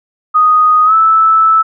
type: tone with pitch glide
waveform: sine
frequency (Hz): 1244.5 to 1312.4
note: D#6 to E6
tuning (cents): 0 to -8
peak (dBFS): -5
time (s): 0.34-1.63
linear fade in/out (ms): 20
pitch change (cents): +92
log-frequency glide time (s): 0.85-0.94
effects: none